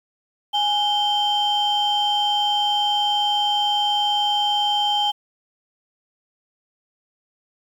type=tone pair together; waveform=sine; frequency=830.6 / 3130 Hz; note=G#5 / G7; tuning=0 / -3 cents; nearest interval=octave + major seventh; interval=2297 cents; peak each=-19 dBFS; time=0.53-5.12 s; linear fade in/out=20 ms; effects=tanh soft clip ceiling -13 dBFS + 8-bit